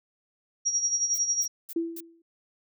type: tone with tremolo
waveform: sine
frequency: 5680 Hz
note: F8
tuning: 28 cents sharp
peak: -21 dBFS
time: 0.65-1.48 s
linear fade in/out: 20 ms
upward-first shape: sine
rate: 11 Hz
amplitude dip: 65%
type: noise bursts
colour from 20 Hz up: violet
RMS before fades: -39 dBFS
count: 4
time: 1.14-2.006 s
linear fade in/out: 5 ms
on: 44 ms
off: 230 ms
type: tone with exponential decay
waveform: sine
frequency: 333 Hz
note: E4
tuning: 18 cents sharp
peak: -22 dBFS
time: 1.76-2.22 s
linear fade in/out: 5 ms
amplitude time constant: 100 ms
effects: none